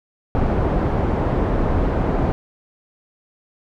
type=low-pass noise; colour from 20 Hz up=pink; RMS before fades=-19 dBFS; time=0.35-2.32 s; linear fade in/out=0 ms; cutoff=810 Hz; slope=12 dB/octave; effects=none